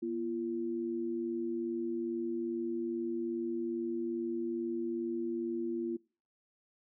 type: tone pair together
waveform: sine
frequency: 239.1 / 341.5 Hz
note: A#3 / F4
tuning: +44 / -39 cents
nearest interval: tritone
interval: 617 cents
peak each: -38 / -34 dBFS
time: 0.02-5.97 s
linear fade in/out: 10 ms
effects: noise-tail reverb RT60 0.4 s tail -24 dB re dry